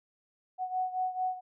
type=beating tone pair; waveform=sine; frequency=740 / 744.5 Hz; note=F#5 / F#5; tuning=0 / +11 cents; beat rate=4.5 Hz; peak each=-31 / -35 dBFS; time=0.58-1.41 s; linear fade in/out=50 ms; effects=none